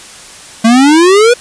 square exponential sweep, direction up, 220 to 497.3 Hz, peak -4 dBFS, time 0.64-1.34 s, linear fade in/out 10 ms, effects white hiss -32 dBFS RMS until 1.4 s + resampled to 22050 Hz

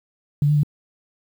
sine tone with pitch steps, 145.2 / 149 / 146.9 Hz, D3 / D3 / D3, -19 / +25 / +1 cents, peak -14 dBFS, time 0.42-0.633 s, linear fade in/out 2 ms, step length 71 ms, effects 8-bit

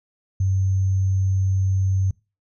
sine tone with sample-and-hold, 95.5 Hz, G2, 45 cents flat, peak -17 dBFS, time 0.4-2.11 s, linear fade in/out 5 ms, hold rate 6300 Hz, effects noise-tail reverb RT60 0.3 s tail -24 dB re dry + resampled to 24000 Hz

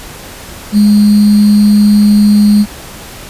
sine tone with sample-and-hold, 207.7 Hz, G#3, in tune, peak -3 dBFS, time 0.72-2.66 s, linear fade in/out 50 ms, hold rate 4410 Hz, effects pink hiss -29 dBFS RMS until 3.29 s + resampled to 32000 Hz

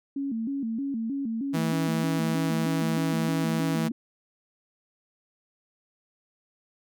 sine tone with vibrato, 250 Hz, B3, 21 cents sharp, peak -27 dBFS, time 0.16-3.92 s, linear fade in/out 5 ms, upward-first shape square, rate 3.2 Hz, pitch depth 180 cents each way
sawtooth tone, 162.6 Hz, E3, 23 cents flat, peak -22 dBFS, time 1.53-3.89 s, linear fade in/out 20 ms
effects none

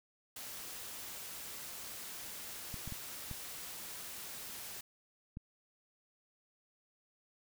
white noise, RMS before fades -46 dBFS, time 0.36-4.81 s, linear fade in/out 5 ms
clicks, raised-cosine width 5 ms, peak -31 dBFS, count 5, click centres 2.742 / 2.876 / 2.923 / 3.313 / 5.371 s
effects none

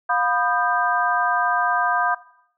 sine tone cluster, 709 / 990 / 1225 / 1573 Hz, F5 / B5 / D#6 / G6, +26 / +4 / -27 / +6 cents, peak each -23 dBFS, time 0.09-2.15 s, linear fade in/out 10 ms, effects noise-tail reverb RT60 0.7 s tail -19 dB re dry

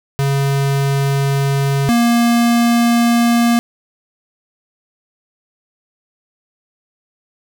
square tone pair in turn, 138.59 / 235.7 Hz, C#3 / A#3, 0 / +19 cents, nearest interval major sixth, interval 919 cents, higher second, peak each -14 / -11 dBFS, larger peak second, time 0.19-1.89 / 1.89-3.59 s, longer neither, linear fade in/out 0 ms, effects none

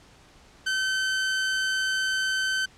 sawtooth tone, 1536 Hz, G6, 36 cents flat, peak -20 dBFS, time 0.66-2.66 s, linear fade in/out 10 ms, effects pink hiss -54 dBFS RMS until 2.77 s + low-pass 7000 Hz 12 dB/octave

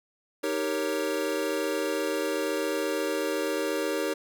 square chord, Eb dominant seventh, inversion none, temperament equal, 311.1 / 392 / 466.2 / 554.4 Hz, Eb4 / G4 / Bb4 / Db5, 0 / 0 / 0 / 0 cents, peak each -33 dBFS, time 0.43-4.14 s, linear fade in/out 10 ms, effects none

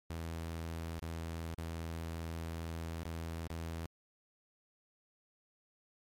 sawtooth tone with dropouts, 82.41 Hz, E2, in tune, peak -35 dBFS, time 0.1-3.86 s, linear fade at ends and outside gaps 0 ms, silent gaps 0.992-1.021 / 1.545-1.581 / 3.033-3.054 / 3.475-3.503 s, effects MP3 64 kbps

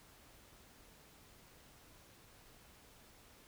silence, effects pink hiss -62 dBFS RMS until 3.47 s

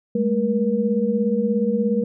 sine tone cluster, 202.9 / 219.8 / 477 Hz, G#3 / A3 / A#4, -40 / -2 / +40 cents, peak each -22 dBFS, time 0.15-2.04 s, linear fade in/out 5 ms, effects none

